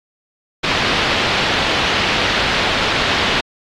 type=low-pass noise; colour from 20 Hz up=white; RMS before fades=-18 dBFS; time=0.63-3.41 s; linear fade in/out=10 ms; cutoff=3800 Hz; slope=24 dB/octave; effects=AAC 48 kbps